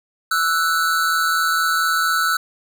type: tone pair together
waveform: square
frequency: 1318.5 / 1482.7 Hz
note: E6 / F#6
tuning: 0 / +3 cents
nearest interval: major second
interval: 203 cents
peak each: -20 dBFS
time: 0.31-2.37 s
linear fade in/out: 5 ms
effects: none